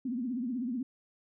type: tone with vibrato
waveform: sine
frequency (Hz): 246.3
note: B3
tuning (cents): -5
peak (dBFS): -31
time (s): 0.05-0.83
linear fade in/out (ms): 5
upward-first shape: triangle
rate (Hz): 16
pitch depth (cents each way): 180
effects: none